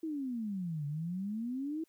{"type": "exponential two-way sweep", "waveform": "sine", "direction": "down then up", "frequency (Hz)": [329.6, 142, 329.6], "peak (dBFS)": -34, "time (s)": [0.03, 1.84], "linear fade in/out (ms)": 5, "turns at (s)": 0.86, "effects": ["white hiss -74 dBFS RMS until 1.88 s"]}